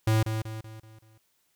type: tone with echo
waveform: square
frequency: 110 Hz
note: A2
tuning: in tune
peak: -21 dBFS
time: 0.07-0.23 s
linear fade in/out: 5 ms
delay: 190 ms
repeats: 5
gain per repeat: -7 dB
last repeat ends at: 1.18 s
effects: white hiss -71 dBFS RMS until 1.55 s